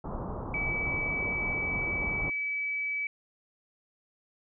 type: low-pass noise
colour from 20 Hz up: pink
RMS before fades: -36 dBFS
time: 0.04-2.3 s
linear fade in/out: 5 ms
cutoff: 1200 Hz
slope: 48 dB/octave
type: tone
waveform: sine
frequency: 2291 Hz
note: D7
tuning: 44 cents flat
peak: -29 dBFS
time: 0.54-3.07 s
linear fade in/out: 2 ms
effects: none